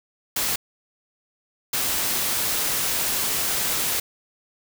white noise bursts at uneven times, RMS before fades -24 dBFS, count 2, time 0.36-0.56 / 1.73-4 s, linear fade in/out 5 ms, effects none

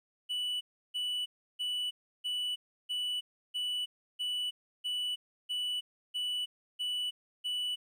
triangle tone bursts, 2963 Hz, F#7, 2 cents sharp, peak -30 dBFS, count 12, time 0.29-7.76 s, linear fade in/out 20 ms, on 320 ms, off 330 ms, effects 12-bit

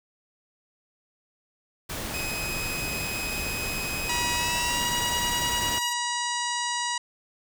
pink noise, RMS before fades -33 dBFS, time 1.89-5.79 s, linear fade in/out 10 ms
sawtooth tone with pitch glide, 2521 to 2879 Hz, D#7 to F#7, +22 to -48 cents, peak -28 dBFS, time 2.14-5.93 s, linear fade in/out 2 ms, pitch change +230 cents, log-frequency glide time 4.34-4.88 s
harmonic tone, 963 Hz, B5, 44 cents flat, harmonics 1 / 2 / 3 / 4 / 5 / 6 / 7 / 8 / 9, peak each -30 / -33 / -35 / -36 / -37 / -38 / -38 / -39 / -40 dBFS, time 4.09-6.98 s, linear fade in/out 5 ms
effects none

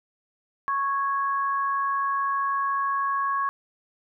sine tone pair together, 1106 / 1659.5 Hz, C#6 / G#6, -4 / -2 cents, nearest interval perfect fifth, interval 702 cents, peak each -23 / -32 dBFS, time 0.68-3.49 s, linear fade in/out 0 ms, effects none

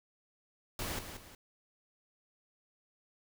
pink noise with echo, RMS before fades -38 dBFS, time 0.79-0.99 s, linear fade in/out 2 ms, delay 180 ms, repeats 2, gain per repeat -8 dB, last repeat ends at 1.35 s, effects none

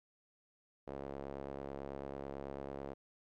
sawtooth tone with band-pass filter, 69.1 Hz, C#2, 5 cents flat, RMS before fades -45 dBFS, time 0.87-2.94 s, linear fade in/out 10 ms, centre 520 Hz, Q 1.5, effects none

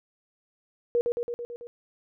sine tone with echo, 476.8 Hz, A#4, 39 cents sharp, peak -20 dBFS, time 0.95-1.01 s, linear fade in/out 0 ms, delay 110 ms, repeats 6, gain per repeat -3 dB, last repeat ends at 1.67 s, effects none

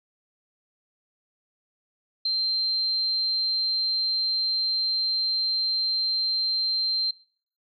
sine tone, 4140 Hz, C8, 19 cents flat, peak -22 dBFS, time 2.25-7.11 s, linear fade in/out 5 ms, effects noise-tail reverb RT60 0.5 s tail -21 dB re dry

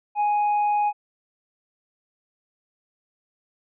triangle tone, 831 Hz, G#5, 1 cent sharp, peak -17 dBFS, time 0.15-0.93 s, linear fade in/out 50 ms, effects resampled to 8000 Hz

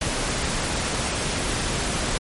pink noise, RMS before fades -25 dBFS, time 0.01-2.18 s, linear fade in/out 5 ms, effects MP3 48 kbps

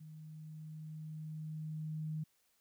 sine tone with level ramp, 155.56 Hz, D#3, in tune, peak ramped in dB -49 to -36 dBFS, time 0-2.24 s, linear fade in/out 10 ms, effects white hiss -75 dBFS RMS until 2.6 s

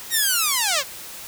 5% pulse linear sweep, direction down, 1912 to 493.9 Hz, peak -7 dBFS, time 0.1-0.84 s, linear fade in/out 50 ms, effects white hiss -37 dBFS RMS until 1.27 s

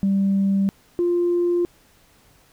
sine tone pair in turn, 196 / 349.2 Hz, G3 / F4, 0 / 0 cents, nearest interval minor seventh, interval 1000 cents, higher second, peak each -15 / -16 dBFS, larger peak first, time 0.03-0.69 / 0.99-1.65 s, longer neither, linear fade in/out 0 ms, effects tanh soft clip ceiling -13 dBFS + pink hiss -56 dBFS RMS until 2.52 s

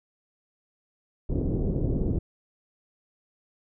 pink low-pass noise, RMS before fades -26 dBFS, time 1.29-2.19 s, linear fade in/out 10 ms, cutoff 420 Hz, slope 24 dB/octave, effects none

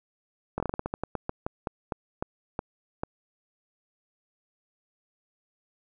slowing click train, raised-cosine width 1 ms, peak -15 dBFS, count 18, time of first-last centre 0.58-3.035 s, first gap 21 ms, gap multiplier 1.21, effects none

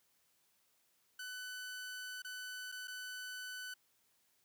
sawtooth tone with dropouts, 1500 Hz, F#6, 23 cents sharp, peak -40 dBFS, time 1.19-3.74 s, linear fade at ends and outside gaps 5 ms, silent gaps 2.221-2.246 / 2.718-2.722 / 2.874-2.879 s, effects white hiss -75 dBFS RMS until 4.44 s + high-pass 60 Hz 12 dB/octave

